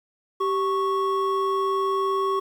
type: tone pair together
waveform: triangle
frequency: 388.6 / 1106.1 Hz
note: G4 / C#6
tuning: -15 / -4 cents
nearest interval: octave + tritone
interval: 1811 cents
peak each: -22 dBFS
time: 0.4-2.4 s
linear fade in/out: 10 ms
effects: 9-bit

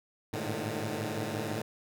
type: tone cluster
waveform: 10% pulse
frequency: 103 / 108.9 / 114.5 / 151.1 Hz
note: G#2 / A2 / A#2 / D3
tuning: -14 / -17 / -31 / +50 cents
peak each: -30 dBFS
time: 0.33-1.62 s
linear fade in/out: 5 ms
effects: none

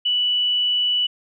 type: tone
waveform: sine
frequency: 2960 Hz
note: F#7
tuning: in tune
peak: -17 dBFS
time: 0.05-1.07 s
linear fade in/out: 10 ms
effects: none

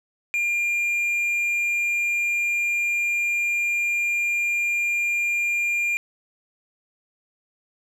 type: tone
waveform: triangle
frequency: 2400 Hz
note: D7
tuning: 37 cents sharp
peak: -19 dBFS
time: 0.34-5.97 s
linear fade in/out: 0 ms
effects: none

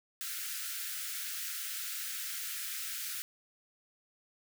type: high-pass noise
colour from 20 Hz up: white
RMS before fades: -39 dBFS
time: 0.21-3.22 s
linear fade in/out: 0 ms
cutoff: 1300 Hz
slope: 96 dB/octave
effects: none

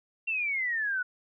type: exponential sweep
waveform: sine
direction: down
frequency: 2742 to 1456 Hz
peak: -27 dBFS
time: 0.27-1.03 s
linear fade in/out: 10 ms
effects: none

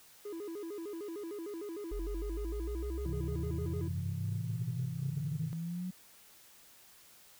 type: tone with vibrato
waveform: triangle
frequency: 370 Hz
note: F#4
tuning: in tune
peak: -37 dBFS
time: 0.25-3.88 s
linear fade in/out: 5 ms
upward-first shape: square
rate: 6.6 Hz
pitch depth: 190 cents each way
type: exponential sweep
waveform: sine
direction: up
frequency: 43.65 to 185.7 Hz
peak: -35 dBFS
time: 1.91-5.91 s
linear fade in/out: 10 ms
type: chord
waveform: sine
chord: Ab augmented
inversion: none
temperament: equal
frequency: 103.83 / 130.81 / 164.81 Hz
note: Ab2 / C3 / E3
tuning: 0 / 0 / 0 cents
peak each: -44 / -39 / -39 dBFS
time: 3.06-5.53 s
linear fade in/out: 0 ms
effects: tanh soft clip ceiling -25 dBFS + white hiss -59 dBFS RMS until 7.39 s

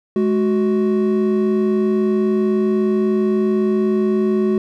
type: tone pair together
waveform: triangle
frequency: 211.6 / 371.4 Hz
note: G#3 / F#4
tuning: +33 / +7 cents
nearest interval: minor seventh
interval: 974 cents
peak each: -15 dBFS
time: 0.16-4.58 s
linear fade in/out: 2 ms
effects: none

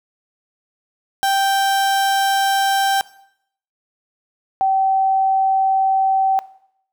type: tone pair in turn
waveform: 35% pulse / sine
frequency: 784 / 770.1 Hz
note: G5 / G5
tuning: 0 / -31 cents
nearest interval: unison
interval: 31 cents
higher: first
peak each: -13 dBFS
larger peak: neither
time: 1.23-3.01 / 4.61-6.39 s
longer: neither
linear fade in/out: 0 ms
effects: noise-tail reverb RT60 0.7 s tail -19 dB re dry

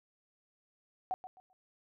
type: tone with echo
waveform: sine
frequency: 749 Hz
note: F#5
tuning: 21 cents sharp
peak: -31 dBFS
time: 1.11-1.14 s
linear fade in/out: 0 ms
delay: 130 ms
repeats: 3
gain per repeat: -12 dB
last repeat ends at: 1.53 s
effects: none

